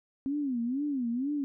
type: tone with vibrato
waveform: sine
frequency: 262 Hz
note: C4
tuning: 2 cents sharp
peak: -28 dBFS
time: 0.26-1.44 s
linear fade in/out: 0 ms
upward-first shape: sine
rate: 2.1 Hz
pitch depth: 210 cents each way
effects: none